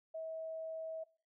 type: tone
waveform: sine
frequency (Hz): 644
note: E5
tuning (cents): -41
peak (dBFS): -40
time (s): 0.14-1.04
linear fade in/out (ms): 10
effects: noise-tail reverb RT60 0.4 s tail -21 dB re dry